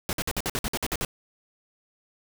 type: noise bursts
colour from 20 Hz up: pink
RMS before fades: -28 dBFS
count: 11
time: 0.09-1.049 s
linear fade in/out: 0 ms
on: 39 ms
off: 53 ms
effects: none